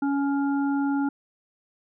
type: harmonic tone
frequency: 280 Hz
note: C#4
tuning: 18 cents sharp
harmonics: 1 / 3 / 5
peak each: -22 / -32 / -36 dBFS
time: 0.02-1.09 s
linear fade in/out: 5 ms
effects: none